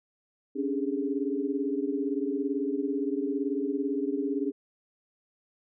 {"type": "tone cluster", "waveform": "sine", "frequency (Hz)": [273, 290.8, 405, 425.9], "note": ["C#4", "D4", "G#4", "G#4"], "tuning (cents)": [-26, -17, -43, 44], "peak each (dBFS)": [-31, -31, -32, -39], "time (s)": [0.55, 4.52], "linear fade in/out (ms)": 20, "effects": []}